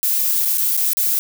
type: noise with dropouts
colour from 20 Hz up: violet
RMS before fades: -18 dBFS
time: 0.03-1.19 s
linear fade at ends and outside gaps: 0 ms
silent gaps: 0.451-0.456 / 0.574-0.581 / 0.767-0.775 / 0.933-0.97 s
effects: none

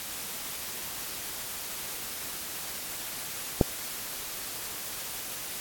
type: click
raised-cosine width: 2 ms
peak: -5 dBFS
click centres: 3.612 s
effects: white hiss -37 dBFS RMS until 5.6 s + AAC 64 kbps

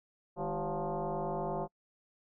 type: tone with frequency modulation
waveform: sine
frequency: 155.56 Hz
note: D#3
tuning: in tune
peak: -32 dBFS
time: 0.36-1.68 s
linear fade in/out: 50 ms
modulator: 180 Hz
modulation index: 4.4
effects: noise-tail reverb RT60 0.1 s tail -26 dB re dry

